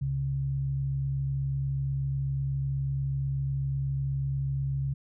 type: tone pair together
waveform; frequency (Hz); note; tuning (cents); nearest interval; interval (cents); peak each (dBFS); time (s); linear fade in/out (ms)
sine; 68.15 / 136.3; C#2 / C#3; -29 / -29; octave; 1200; -36 / -27; 0.01-4.94; 10
effects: none